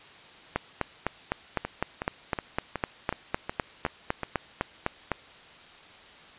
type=two click trains; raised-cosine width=0.5 ms; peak=-10 / -15 dBFS; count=19 / 8; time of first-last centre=0.56-5.117 / 1.65-4.233 s; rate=3.95 / 2.71 Hz; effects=white hiss -50 dBFS RMS until 6.38 s + resampled to 8000 Hz